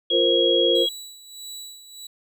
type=tone; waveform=sine; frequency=3300 Hz; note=G#7; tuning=12 cents flat; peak=-20 dBFS; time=0.1-0.89 s; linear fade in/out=5 ms
type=chord; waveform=sine; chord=F suspended fourth; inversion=none; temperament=just; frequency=349.2 / 465.6 / 523.8 Hz; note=F4 / Bb4 / C5; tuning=0 / -2 / +2 cents; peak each=-22 dBFS; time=0.1-0.87 s; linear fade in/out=50 ms
type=tone with tremolo; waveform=25% pulse; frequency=3930 Hz; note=B7; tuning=9 cents flat; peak=-30 dBFS; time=0.75-2.07 s; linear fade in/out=5 ms; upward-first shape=sine; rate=1.6 Hz; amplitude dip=70%
effects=none